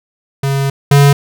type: tone pair in turn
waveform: square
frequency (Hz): 137.6 / 141.55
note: C#3 / C#3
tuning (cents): -12 / +37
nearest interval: unison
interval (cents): 49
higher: second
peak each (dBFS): -13 / -5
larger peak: second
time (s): 0.43-0.7 / 0.91-1.13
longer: first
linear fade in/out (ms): 5
effects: none